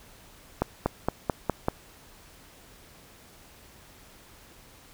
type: accelerating click train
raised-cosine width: 1 ms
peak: -9 dBFS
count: 6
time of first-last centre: 0.62-1.684 s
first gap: 240 ms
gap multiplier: 0.94
effects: pink hiss -53 dBFS RMS until 4.93 s